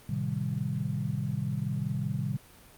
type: chord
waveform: sine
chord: A half-diminished seventh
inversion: none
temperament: equal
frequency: 110 / 130.81 / 155.56 / 196 Hz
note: A2 / C3 / Eb3 / G3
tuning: 0 / 0 / 0 / 0 cents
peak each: -36 / -32 / -34 / -35 dBFS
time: 0.09-2.37 s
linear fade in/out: 5 ms
effects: pink hiss -54 dBFS RMS until 2.77 s + Opus 32 kbps